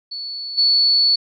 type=tone with level steps; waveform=sine; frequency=4435 Hz; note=C#8; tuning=in tune; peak=-26 / -12 dBFS; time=0.11-1.16 s; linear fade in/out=10 ms; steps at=0.57 s; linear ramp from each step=20 ms; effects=none